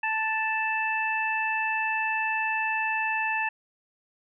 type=harmonic tone; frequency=880 Hz; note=A5; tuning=in tune; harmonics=1 / 2 / 3; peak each=-29 / -29 / -29 dBFS; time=0.03-3.49 s; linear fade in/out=5 ms; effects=none